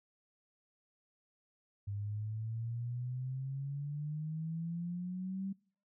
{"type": "exponential sweep", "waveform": "sine", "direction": "up", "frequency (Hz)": [100, 196], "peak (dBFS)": -36, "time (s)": [1.87, 5.53], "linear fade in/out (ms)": 10, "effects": ["noise-tail reverb RT60 0.5 s tail -24 dB re dry"]}